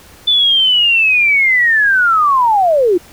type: linear sweep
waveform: sine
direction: down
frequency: 3520 to 329.9 Hz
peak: -8 dBFS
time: 0.27-2.98 s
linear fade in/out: 10 ms
effects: pink hiss -41 dBFS RMS until 3.12 s